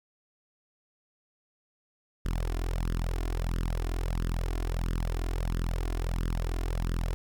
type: tone with flanger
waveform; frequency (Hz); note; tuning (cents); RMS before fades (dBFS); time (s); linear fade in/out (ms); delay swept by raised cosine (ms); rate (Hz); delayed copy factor
sawtooth; 42.31; E1; +46; -30; 2.25-7.14; 0; 0.61 to 2.91; 1.5; +0.85
effects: 11-bit